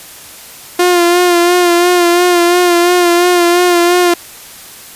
sawtooth tone with vibrato, 351.2 Hz, F4, 10 cents sharp, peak -3 dBFS, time 0.79-4.14 s, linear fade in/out 5 ms, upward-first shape sine, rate 2.9 Hz, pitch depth 36 cents each way, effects white hiss -33 dBFS RMS until 4.95 s + resampled to 32000 Hz

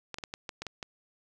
clicks, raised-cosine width 0.2 ms, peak -20 dBFS, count 8, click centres 0.143 / 0.185 / 0.238 / 0.339 / 0.492 / 0.62 / 0.667 / 0.828 s, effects none

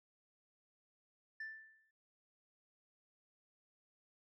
sine tone with exponential decay, 1767 Hz, A6, 7 cents sharp, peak -39 dBFS, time 1.4-1.91 s, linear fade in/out 5 ms, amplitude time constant 110 ms, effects noise-tail reverb RT60 0.2 s tail -19 dB re dry + tanh soft clip ceiling -41 dBFS

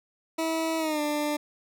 20% pulse tone with pitch glide, 324 to 297.1 Hz, E4 to D4, -30 to +20 cents, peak -21 dBFS, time 0.38-1.37 s, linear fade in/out 10 ms, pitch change -150 cents, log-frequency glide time 0.78-1.01 s, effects none

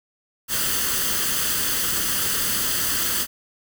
white noise with comb filter, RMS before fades -23 dBFS, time 0.48-3.27 s, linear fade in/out 50 ms, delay 0.64 ms, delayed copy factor +0.6, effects none

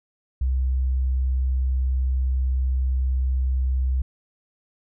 sine tone, 64.6 Hz, C2, 21 cents flat, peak -19 dBFS, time 0.41-4.02 s, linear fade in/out 5 ms, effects none

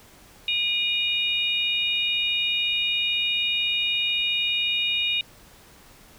sine tone cluster, 2447 / 2879 / 3719 Hz, D#7 / F#7 / A#7, -29 / -48 / -5 cents, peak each -26 dBFS, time 0.48-5.21 s, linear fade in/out 2 ms, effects pink hiss -51 dBFS RMS until 6.18 s

